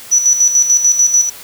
sine tone with tremolo, 5920 Hz, F#8, in tune, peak -6 dBFS, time 0.11-1.3 s, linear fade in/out 20 ms, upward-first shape square, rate 6.8 Hz, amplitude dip 60%, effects white hiss -34 dBFS RMS until 1.43 s

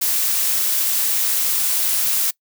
blue noise, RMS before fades -19 dBFS, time 0.01-2.31 s, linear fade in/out 10 ms, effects noise-tail reverb RT60 0.1 s tail -23 dB re dry

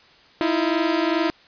sawtooth tone pair together, 316.4 / 338.8 Hz, D#4 / E4, +29 / +48 cents, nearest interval minor second, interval 119 cents, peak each -18 dBFS, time 0.41-1.3 s, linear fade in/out 0 ms, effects white hiss -52 dBFS RMS until 1.47 s + resampled to 11025 Hz

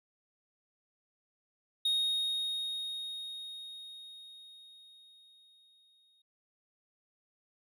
triangle tone with exponential decay, 3729 Hz, A#7, in tune, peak -25 dBFS, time 1.85-6.22 s, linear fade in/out 5 ms, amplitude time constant 950 ms, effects none

